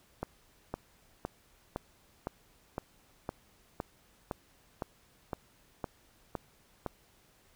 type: click train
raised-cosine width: 1 ms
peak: -20 dBFS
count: 14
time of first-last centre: 0.23-6.863 s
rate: 1.96 Hz
effects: pink hiss -65 dBFS RMS until 7.55 s